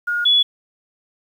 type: tone pair in turn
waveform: sine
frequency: 1431 / 3404 Hz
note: F6 / G#7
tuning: +42 / +42 cents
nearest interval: octave + minor third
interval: 1500 cents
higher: second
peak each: -18 / -11 dBFS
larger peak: second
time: 0.07-0.25 / 0.25-0.43 s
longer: neither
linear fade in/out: 10 ms
effects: 8-bit